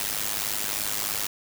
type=noise with amplitude modulation; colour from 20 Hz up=white; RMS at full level=-25 dBFS; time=0-1.27 s; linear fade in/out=2 ms; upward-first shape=sine; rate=103 Hz; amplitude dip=85%; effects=none